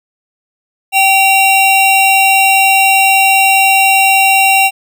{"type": "tone pair together", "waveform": "square", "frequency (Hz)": [773, 2755], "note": ["G5", "F7"], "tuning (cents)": [-24, -24], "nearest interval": "octave + minor seventh", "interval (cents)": 2200, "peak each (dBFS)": -10, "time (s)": [0.92, 4.71], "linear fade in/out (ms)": 50, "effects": []}